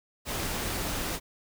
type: noise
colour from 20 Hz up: pink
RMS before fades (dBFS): -32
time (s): 0.25-1.2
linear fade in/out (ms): 50
effects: none